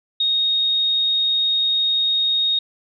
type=tone; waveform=sine; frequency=3729 Hz; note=A#7; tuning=in tune; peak=-16 dBFS; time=0.2-2.59 s; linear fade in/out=5 ms; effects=none